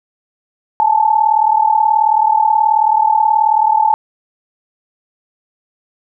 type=tone pair together; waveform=sine; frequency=851.4 / 890 Hz; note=G#5 / A5; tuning=+43 / +20 cents; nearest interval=minor second; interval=77 cents; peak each=-12 dBFS; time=0.8-3.94 s; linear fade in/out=0 ms; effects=none